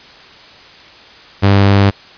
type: tone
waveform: sawtooth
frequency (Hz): 99.4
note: G2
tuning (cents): +25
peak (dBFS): -3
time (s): 1.42-1.91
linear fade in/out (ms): 20
effects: white hiss -39 dBFS RMS until 2.17 s + resampled to 11025 Hz